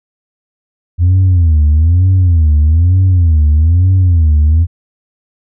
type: tone with vibrato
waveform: sine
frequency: 84 Hz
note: E2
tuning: 33 cents sharp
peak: -3 dBFS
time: 0.98-4.67 s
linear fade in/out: 50 ms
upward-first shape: sine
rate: 1.1 Hz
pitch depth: 200 cents each way
effects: tanh soft clip ceiling -4 dBFS